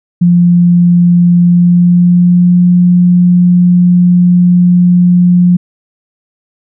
sine tone with pitch glide, 174.61 to 177.56 Hz, F3 to F3, 0 to +29 cents, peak -3 dBFS, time 0.21-5.57 s, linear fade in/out 10 ms, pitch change +29 cents, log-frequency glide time 1.41-2.62 s, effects none

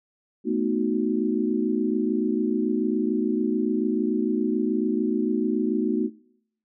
sine chord, B dominant seventh, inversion third, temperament equal, 220 / 246.9 / 311.1 / 370 Hz, A3 / B3 / D#4 / F#4, 0 / 0 / 0 / 0 cents, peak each -27 dBFS, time 0.44-6.1 s, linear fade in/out 50 ms, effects noise-tail reverb RT60 0.8 s tail -24 dB re dry

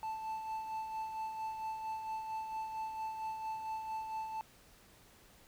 triangle tone with tremolo, 880 Hz, A5, in tune, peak -34 dBFS, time 0.03-4.41 s, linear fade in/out 0 ms, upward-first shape sine, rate 4.4 Hz, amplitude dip 45%, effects pink hiss -62 dBFS RMS until 5.47 s

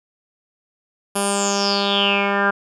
10% pulse tone with low-pass filter sweep, 200 Hz, G3, 35 cents sharp, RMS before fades -19 dBFS, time 1.15-2.51 s, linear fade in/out 10 ms, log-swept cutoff 11000 to 1500 Hz, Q 8.9, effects none

